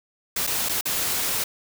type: noise with dropouts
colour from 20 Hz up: white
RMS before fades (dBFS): -25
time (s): 0.36-1.44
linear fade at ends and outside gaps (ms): 5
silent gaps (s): 0.468-0.473 / 0.688-0.693 / 0.811-0.854
effects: none